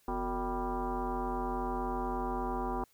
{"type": "tone with frequency modulation", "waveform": "sine", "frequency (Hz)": 365.7, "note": "F#4", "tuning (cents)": -20, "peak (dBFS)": -31, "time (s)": [0.08, 2.84], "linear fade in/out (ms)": 2, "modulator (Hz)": 205, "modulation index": 3.6, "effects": ["white hiss -68 dBFS RMS until 2.93 s"]}